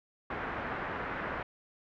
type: low-pass noise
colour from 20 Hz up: white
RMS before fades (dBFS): -37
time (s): 0.3-1.43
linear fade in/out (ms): 5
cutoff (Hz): 1800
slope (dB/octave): 24
effects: none